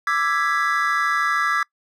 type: chord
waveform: triangle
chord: E dominant seventh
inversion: third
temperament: equal with one note detuned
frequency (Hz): 1174.7 / 1327.7 / 1661.2 / 1975.5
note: D6 / E6 / G#6 / B6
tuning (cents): 0 / +12 / 0 / 0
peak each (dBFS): -21 / -22 / -21 / -25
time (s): 0.07-1.63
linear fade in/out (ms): 2
effects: noise-tail reverb RT60 0.1 s tail -24 dB re dry